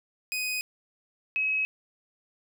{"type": "tone pair in turn", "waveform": ["sawtooth", "sine"], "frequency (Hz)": [2500, 2558], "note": ["D#7", "D#7"], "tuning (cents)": [8, 47], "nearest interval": "unison", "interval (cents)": 39, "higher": "second", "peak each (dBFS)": [-25, -24], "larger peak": "second", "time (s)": [[0.32, 0.61], [1.36, 1.65]], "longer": "neither", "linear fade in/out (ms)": 0, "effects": []}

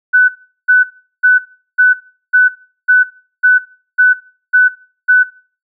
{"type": "tone bursts", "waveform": "sine", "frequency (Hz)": 1497, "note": "F#6", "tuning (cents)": 20, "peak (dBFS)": -4, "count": 10, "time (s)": [0.13, 5.24], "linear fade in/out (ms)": 20, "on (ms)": 160, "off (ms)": 390, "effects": ["noise-tail reverb RT60 0.4 s tail -19 dB re dry"]}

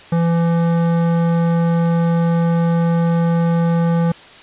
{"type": "tone with hard clipping", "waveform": "triangle", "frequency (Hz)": 168.3, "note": "E3", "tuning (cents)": 36, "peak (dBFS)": -15, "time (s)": [0.12, 4.12], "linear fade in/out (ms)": 5, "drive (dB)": 18, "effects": ["white hiss -40 dBFS RMS until 4.42 s", "resampled to 8000 Hz"]}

